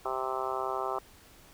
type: harmonic tone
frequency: 130.81 Hz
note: C3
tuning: in tune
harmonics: 3 / 4 / 5 / 6 / 7 / 8 / 9 / 10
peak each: -37 / -41 / -38 / -37 / -40 / -38 / -39 / -39 dBFS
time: 0.05-0.99 s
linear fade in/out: 5 ms
effects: pink hiss -56 dBFS RMS until 1.53 s